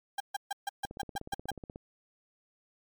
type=tone bursts; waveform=35% pulse; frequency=800 Hz; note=G5; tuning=35 cents sharp; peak=-29 dBFS; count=9; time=0.18-1.507 s; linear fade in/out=5 ms; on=23 ms; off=140 ms
type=click train; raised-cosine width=2 ms; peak=-29 dBFS; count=16; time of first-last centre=0.85-1.759 s; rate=16.5 Hz
effects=MP3 96 kbps